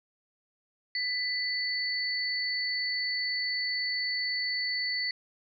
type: tone pair together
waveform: sine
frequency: 1994 / 4476 Hz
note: B6 / C#8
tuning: +16 / +16 cents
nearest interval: octave + major second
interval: 1400 cents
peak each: -31 / -31 dBFS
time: 0.95-5.11 s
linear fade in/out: 2 ms
effects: none